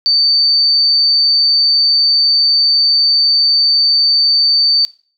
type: tone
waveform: sine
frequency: 4574 Hz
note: D8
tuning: 47 cents flat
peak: -9 dBFS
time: 0.06-4.85 s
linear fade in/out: 0 ms
effects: noise-tail reverb RT60 0.4 s tail -18 dB re dry